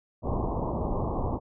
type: low-pass noise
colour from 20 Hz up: pink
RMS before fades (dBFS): -29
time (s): 0.22-1.4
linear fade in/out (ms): 50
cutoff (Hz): 1100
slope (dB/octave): 96
effects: none